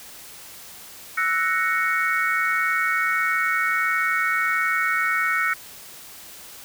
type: chord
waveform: sine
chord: F# dominant seventh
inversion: third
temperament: equal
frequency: 1318.5 / 1480 / 1864.7 / 2217 Hz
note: E6 / F#6 / A#6 / C#7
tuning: 0 / 0 / 0 / 0 cents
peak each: -25 / -25 / -25 / -25 dBFS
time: 1.17-5.54 s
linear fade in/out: 10 ms
effects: white hiss -42 dBFS RMS until 6.64 s